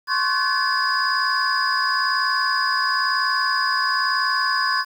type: tone cluster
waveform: sine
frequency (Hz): 1051 / 1112 / 1514 / 1723 / 4941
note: C6 / C#6 / F#6 / A6 / D#8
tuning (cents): +7 / +5 / +39 / -37 / -13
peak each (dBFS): -24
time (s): 0.07-4.85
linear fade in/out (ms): 50
effects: tanh soft clip ceiling -10 dBFS + 8-bit